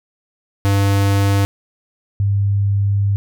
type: tone pair in turn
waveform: square / sine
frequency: 99.4 / 100.15 Hz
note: G2 / G2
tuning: +25 / +38 cents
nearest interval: unison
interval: 13 cents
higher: second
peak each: -13 dBFS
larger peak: neither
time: 0.65-1.45 / 2.2-3.16 s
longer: second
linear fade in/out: 0 ms
effects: none